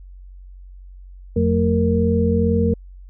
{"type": "tone cluster", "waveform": "sine", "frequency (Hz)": [87.1, 181.9, 224.3, 464.7], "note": ["F2", "F#3", "A3", "A#4"], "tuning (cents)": [-4, -29, 34, -5], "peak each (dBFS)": [-19, -22, -20, -20], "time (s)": [1.36, 2.74], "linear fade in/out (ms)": 5, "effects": ["added 46 Hz sine -37 dBFS peak until 3.09 s"]}